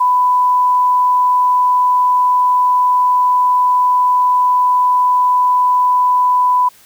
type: tone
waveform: sine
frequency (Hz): 996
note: B5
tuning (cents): +14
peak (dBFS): -9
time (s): 0-6.69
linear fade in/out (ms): 10
effects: white hiss -46 dBFS RMS until 6.85 s